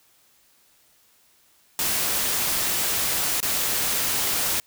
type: noise with dropouts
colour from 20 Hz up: white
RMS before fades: -24 dBFS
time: 1.79-4.6 s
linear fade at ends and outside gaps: 1 ms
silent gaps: 3.403-3.428 s
effects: white hiss -60 dBFS RMS until 4.66 s